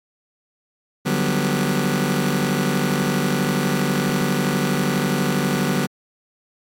sawtooth chord, G major seventh, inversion second, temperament just, 147 / 183.75 / 196 / 245 Hz, D3 / F#3 / G3 / B3, +2 / -12 / 0 / -14 cents, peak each -20 dBFS, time 1.05-5.87 s, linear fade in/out 20 ms, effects AAC 64 kbps

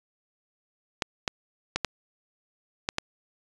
clicks, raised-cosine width 0.2 ms, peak -8 dBFS, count 6, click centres 1.022 / 1.278 / 1.76 / 1.847 / 2.889 / 2.984 s, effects resampled to 22050 Hz

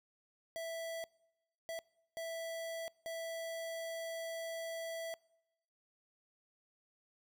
square tone bursts at uneven times, 659.3 Hz, E5, in tune, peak -40 dBFS, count 4, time 0.56-1.04 / 1.69-1.79 / 2.17-2.88 / 3.06-5.14 s, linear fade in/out 0 ms, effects noise-tail reverb RT60 0.9 s tail -25 dB re dry

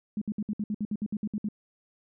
sine tone bursts, 210 Hz, G#3, 19 cents sharp, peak -27 dBFS, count 13, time 0.17-1.487 s, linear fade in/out 2 ms, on 45 ms, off 61 ms, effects none

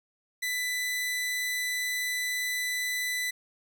sawtooth tone, 1993 Hz, B6, 15 cents sharp, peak -25 dBFS, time 0.42-3.31 s, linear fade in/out 10 ms, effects none

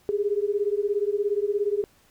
sine beating tone pair, 401.2 / 418.2 Hz, G4 / G#4, +40 / +12 cents, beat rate 17 Hz, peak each -25 dBFS, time 0.09-1.84 s, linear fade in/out 0 ms, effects pink hiss -60 dBFS RMS until 2.1 s

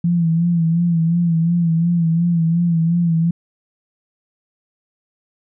sine tone with vibrato, 168.2 Hz, E3, 35 cents sharp, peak -13 dBFS, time 0.04-3.31 s, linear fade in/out 5 ms, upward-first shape sine, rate 2.8 Hz, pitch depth 57 cents each way, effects none

